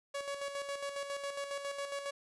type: tone with tremolo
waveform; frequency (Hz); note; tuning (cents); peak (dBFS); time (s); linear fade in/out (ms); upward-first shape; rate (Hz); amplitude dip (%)
sawtooth; 562; C#5; +24; -32; 0.14-2.11; 10; square; 7.3; 50
effects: resampled to 24000 Hz